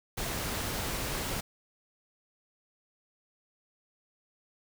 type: noise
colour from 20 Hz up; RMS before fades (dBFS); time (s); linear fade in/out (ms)
pink; -34; 0.17-1.41; 10
effects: none